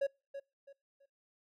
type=tone with echo; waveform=triangle; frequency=554.4 Hz; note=C#5; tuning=in tune; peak=-27 dBFS; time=0.01-0.07 s; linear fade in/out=10 ms; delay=330 ms; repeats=3; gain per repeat=-11 dB; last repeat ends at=1.06 s; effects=noise-tail reverb RT60 0.3 s tail -26 dB re dry